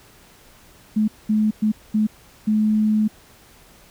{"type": "tone bursts at uneven times", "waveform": "sine", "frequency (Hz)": 214.5, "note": "A3", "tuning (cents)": -44, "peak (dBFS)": -15, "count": 5, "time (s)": [[0.96, 1.08], [1.29, 1.51], [1.62, 1.72], [1.94, 2.07], [2.47, 3.08]], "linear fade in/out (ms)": 10, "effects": ["pink hiss -50 dBFS RMS until 3.9 s"]}